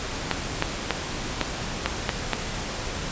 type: clicks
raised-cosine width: 0.3 ms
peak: -5 dBFS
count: 7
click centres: 0.313 / 0.624 / 0.907 / 1.413 / 1.86 / 2.092 / 2.333 s
effects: pink hiss -31 dBFS RMS until 3.11 s + resampled to 16000 Hz